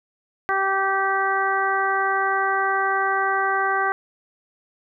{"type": "harmonic tone", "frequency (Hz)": 388.4, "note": "G4", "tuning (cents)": -16, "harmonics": [1, 2, 3, 4, 5], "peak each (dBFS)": [-28, -24, -24, -24, -29], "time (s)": [0.49, 3.92], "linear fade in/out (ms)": 0, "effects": []}